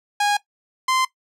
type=tone pair in turn; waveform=sawtooth; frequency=822 / 1039 Hz; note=G#5 / C6; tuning=-18 / -12 cents; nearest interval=major third; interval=406 cents; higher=second; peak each=-13 / -14 dBFS; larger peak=first; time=0.2-0.37 / 0.88-1.05 s; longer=neither; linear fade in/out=5 ms; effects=noise-tail reverb RT60 0.1 s tail -17 dB re dry + low-pass 9000 Hz 12 dB/octave